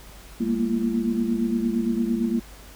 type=tone cluster; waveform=sine; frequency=200.5 / 229.7 / 238.4 / 340 Hz; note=G3 / A#3 / A#3 / F4; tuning=+39 / -25 / +39 / -46 cents; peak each=-29 / -23 / -29 / -29 dBFS; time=0.4-2.4 s; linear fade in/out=10 ms; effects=added 50 Hz sine -44 dBFS peak until 2.75 s + pink hiss -47 dBFS RMS until 2.75 s